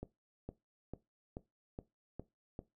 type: accelerating click train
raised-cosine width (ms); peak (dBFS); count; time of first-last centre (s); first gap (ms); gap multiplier
2; -29; 7; 0.03-2.591; 460; 0.97
effects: noise-tail reverb RT60 0.2 s tail -17 dB re dry